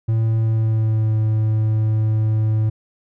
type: tone with pitch glide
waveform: triangle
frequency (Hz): 112 to 109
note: A2 to A2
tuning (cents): +31 to -16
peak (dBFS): -13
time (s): 0.08-2.7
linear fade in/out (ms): 10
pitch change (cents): -47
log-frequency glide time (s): 0.33-1.17
effects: none